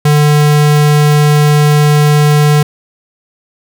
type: tone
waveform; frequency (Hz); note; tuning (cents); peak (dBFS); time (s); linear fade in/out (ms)
square; 148.6; D3; +21; -6; 0.05-2.63; 5
effects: none